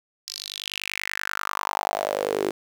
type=tone with high-pass filter sweep; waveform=sawtooth; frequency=50.3 Hz; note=G1; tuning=45 cents sharp; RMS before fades=-29 dBFS; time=0.27-2.51 s; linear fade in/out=5 ms; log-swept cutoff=5000 to 360 Hz; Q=5.3; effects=8-bit